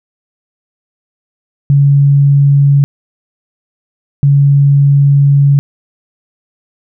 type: tone bursts at uneven times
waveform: sine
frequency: 141 Hz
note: C#3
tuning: 30 cents sharp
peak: -4 dBFS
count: 2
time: 1.7-2.84 / 4.23-5.59 s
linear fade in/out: 0 ms
effects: none